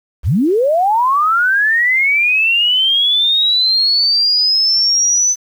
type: linear sweep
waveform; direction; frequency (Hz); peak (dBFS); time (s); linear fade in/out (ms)
sine; up; 43.65 to 6080; -10; 0.23-5.36; 50
effects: 7-bit